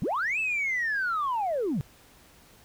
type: linear two-way sweep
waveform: sine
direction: up then down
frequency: 120 to 2660 to 120 Hz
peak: -24 dBFS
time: 0.02-1.81 s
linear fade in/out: 0 ms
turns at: 0.39 s
effects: tanh soft clip ceiling -22 dBFS + pink hiss -56 dBFS RMS until 2.64 s